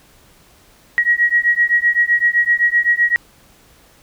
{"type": "beating tone pair", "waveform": "sine", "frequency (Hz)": [1900, 1907.8], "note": ["A#6", "A#6"], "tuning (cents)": [33, 40], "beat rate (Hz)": 7.8, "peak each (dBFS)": [-15, -15], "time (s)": [0.98, 3.16], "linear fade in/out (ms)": 0, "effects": ["pink hiss -50 dBFS RMS until 4.02 s"]}